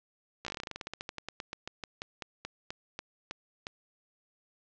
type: slowing click train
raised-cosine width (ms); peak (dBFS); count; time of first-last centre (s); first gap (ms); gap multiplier
0.2; -20; 30; 0.45-3.669; 15; 1.12
effects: low-pass 6000 Hz 12 dB/octave